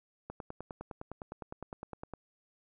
click train, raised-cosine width 1 ms, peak -27 dBFS, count 19, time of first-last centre 0.3-2.137 s, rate 9.8 Hz, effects none

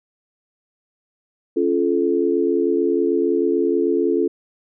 sine chord, Db augmented, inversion none, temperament just, 277.2 / 346.5 / 433.1 Hz, Db4 / F4 / A4, 0 / -14 / -27 cents, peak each -22 / -19 / -20 dBFS, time 1.56-4.28 s, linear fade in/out 10 ms, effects none

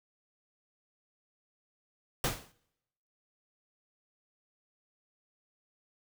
pink noise with exponential decay, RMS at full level -27 dBFS, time 2.24-2.52 s, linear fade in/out 2 ms, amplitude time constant 60 ms, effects noise-tail reverb RT60 0.9 s tail -25 dB re dry

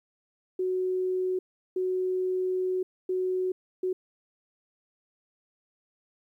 sine tone bursts at uneven times, 370 Hz, F#4, in tune, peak -25 dBFS, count 4, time 0.59-1.39 / 1.76-2.83 / 3.09-3.52 / 3.83-3.93 s, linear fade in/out 5 ms, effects 11-bit

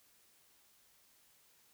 silence, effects white hiss -68 dBFS RMS until 1.73 s

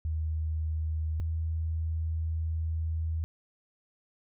sine tone pair in turn, 78.8 / 80.55 Hz, D#2 / E2, +23 / -39 cents, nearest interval unison, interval 38 cents, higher second, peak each -28 dBFS, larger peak neither, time 0.05-1.2 / 1.2-3.24 s, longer second, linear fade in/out 0 ms, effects none

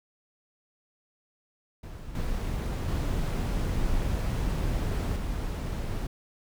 brown noise with level steps, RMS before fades -40 / -30 / -28 / -31 dBFS, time 1.83-6.07 s, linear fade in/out 5 ms, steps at 2.15 / 2.88 / 5.16 s, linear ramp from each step 2 ms, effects none

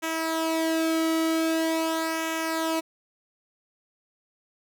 sawtooth tone with flanger, 323.7 Hz, E4, 31 cents flat, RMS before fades -26 dBFS, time 0.02-2.81 s, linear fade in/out 20 ms, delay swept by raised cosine 0.22 to 1.18 ms, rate 0.44 Hz, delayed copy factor -0.6, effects none

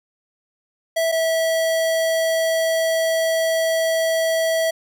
square tone pair in turn, 656 / 651.5 Hz, E5 / E5, -9 / -20 cents, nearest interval unison, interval 11 cents, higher first, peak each -18 dBFS, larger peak neither, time 0.96-1.12 / 1.12-4.71 s, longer second, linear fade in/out 10 ms, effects none

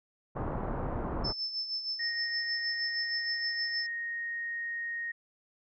pink low-pass noise, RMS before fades -34 dBFS, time 0.35-1.33 s, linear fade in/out 20 ms, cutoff 1200 Hz, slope 24 dB/octave
sine tone with tremolo, 5274 Hz, E8, in tune, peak -30 dBFS, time 1.24-3.87 s, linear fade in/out 10 ms, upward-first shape sine, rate 6.4 Hz, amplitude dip 60%
sine tone, 1864.7 Hz, A#6, in tune, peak -33 dBFS, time 1.99-5.12 s, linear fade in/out 10 ms
effects none

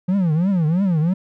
triangle tone with vibrato, 174.61 Hz, F3, in tune, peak -13 dBFS, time 0.08-1.14 s, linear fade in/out 10 ms, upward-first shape triangle, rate 3 Hz, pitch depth 280 cents each way, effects none

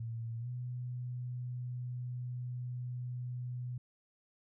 sine tone with pitch glide, 114.9 to 123.86 Hz, A#2 to B2, -25 to +5 cents, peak -37 dBFS, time 0-3.78 s, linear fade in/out 5 ms, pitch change +130 cents, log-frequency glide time 0.39-0.48 s, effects none

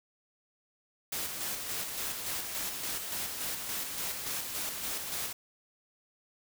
white noise with tremolo, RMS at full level -35 dBFS, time 1.12-5.33 s, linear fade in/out 5 ms, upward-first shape square, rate 3.5 Hz, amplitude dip 35%, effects none

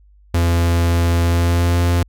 45% pulse tone with pitch glide, 85.2 to 86.74 Hz, F2 to F2, -42 to -11 cents, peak -13 dBFS, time 0.34-2.03 s, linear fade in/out 5 ms, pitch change +31 cents, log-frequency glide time 1.25-1.81 s, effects added 50 Hz sine -46 dBFS peak until 2.08 s

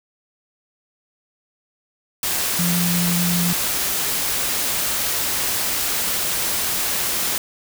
sine tone in noise, 174.61 Hz, F3, in tune, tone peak -19 dBFS, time 2.59-3.53 s, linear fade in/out 2 ms, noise white, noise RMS -22 dBFS, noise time 2.23-7.38 s, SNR 0 dB, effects none

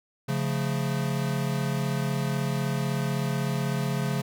square chord, Db augmented, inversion none, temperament equal with one note detuned, 138.59 / 174.61 / 218.2 Hz, Db3 / F3 / A3, 0 / 0 / -14 cents, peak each -28 / -32 / -34 dBFS, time 0.28-4.22 s, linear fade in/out 10 ms, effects none

